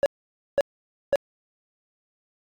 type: tone bursts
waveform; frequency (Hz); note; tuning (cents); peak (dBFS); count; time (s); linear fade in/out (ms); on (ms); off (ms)
triangle; 562; C#5; +24; -14; 3; 0.03-1.157; 0; 29; 520
effects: AAC 64 kbps